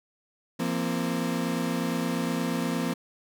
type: chord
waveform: 35% pulse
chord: F suspended fourth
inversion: none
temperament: equal with one note detuned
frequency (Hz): 170.63 / 233.1 / 261.6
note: F3 / Bb3 / C4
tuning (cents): -40 / 0 / 0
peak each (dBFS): -29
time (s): 0.59-2.94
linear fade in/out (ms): 10
effects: none